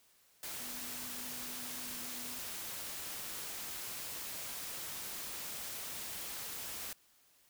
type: tone in noise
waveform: sine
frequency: 246.9 Hz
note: B3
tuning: in tune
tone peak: -53 dBFS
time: 0.6-2.39 s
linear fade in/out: 2 ms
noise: white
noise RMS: -43 dBFS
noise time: 0.43-6.93 s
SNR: -13 dB
effects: white hiss -68 dBFS RMS until 7.49 s